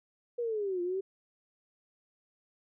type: linear two-way sweep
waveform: sine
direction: down then up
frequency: 487.2 to 346.7 to 392 Hz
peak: -30 dBFS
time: 0.38-1.01 s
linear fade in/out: 10 ms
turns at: 0.82 s
effects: none